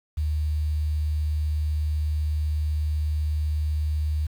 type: tone with quantisation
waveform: sine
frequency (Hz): 76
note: D#2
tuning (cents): -40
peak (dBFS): -22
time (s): 0.17-4.27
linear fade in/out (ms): 10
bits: 8
effects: none